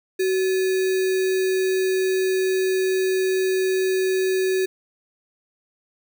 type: tone with sample-and-hold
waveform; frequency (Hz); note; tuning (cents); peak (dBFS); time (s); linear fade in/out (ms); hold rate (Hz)
sine; 375.6; F#4; +26; -18; 0.19-4.66; 10; 2100
effects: none